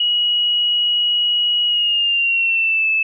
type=tone with pitch glide; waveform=sine; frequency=2907 to 2620 Hz; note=F#7 to E7; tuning=-31 to -11 cents; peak=-14 dBFS; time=0-3.03 s; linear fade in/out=5 ms; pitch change=-180 cents; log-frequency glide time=1.67-2.88 s; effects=none